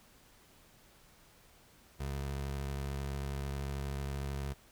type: tone with vibrato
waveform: 25% pulse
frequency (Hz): 69.2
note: C#2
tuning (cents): -2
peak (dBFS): -32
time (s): 1.99-4.54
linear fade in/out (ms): 20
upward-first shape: triangle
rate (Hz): 13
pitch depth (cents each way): 28
effects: pink hiss -62 dBFS RMS until 4.71 s